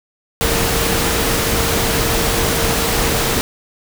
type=tone in noise; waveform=sine; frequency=460 Hz; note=A#4; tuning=23 cents flat; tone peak=-24 dBFS; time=0.41-3.41 s; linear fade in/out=0 ms; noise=pink; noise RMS=-17 dBFS; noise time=0.41-3.41 s; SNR=-10 dB; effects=none